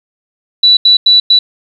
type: tone bursts at uneven times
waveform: sine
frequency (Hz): 3951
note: B7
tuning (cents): 0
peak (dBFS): -3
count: 4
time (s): 0.63-0.77 / 0.85-0.97 / 1.06-1.2 / 1.3-1.39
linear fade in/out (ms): 5
effects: 7-bit